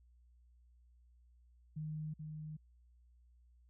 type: tone with echo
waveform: sine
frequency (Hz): 154.3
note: D#3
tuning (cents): -14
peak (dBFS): -39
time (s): 1.76-2.14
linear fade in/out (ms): 10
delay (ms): 430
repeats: 1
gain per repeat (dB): -4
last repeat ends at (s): 2.57
effects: added 60 Hz sine -63 dBFS peak until 3.69 s